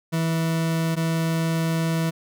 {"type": "tone pair in turn", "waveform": "40% pulse", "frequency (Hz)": [163.4, 163.4], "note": ["E3", "E3"], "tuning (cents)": [-15, -15], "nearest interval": "unison", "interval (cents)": 0, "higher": "neither", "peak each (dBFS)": -20, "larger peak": "neither", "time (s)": [[0.12, 0.96], [0.96, 2.11]], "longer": "second", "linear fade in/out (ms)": 20, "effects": []}